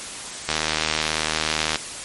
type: click train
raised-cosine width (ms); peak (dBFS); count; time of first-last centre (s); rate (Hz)
0.2; -3; 100; 0.49-1.758; 78.1
effects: white hiss -33 dBFS RMS until 2.04 s + MP3 48 kbps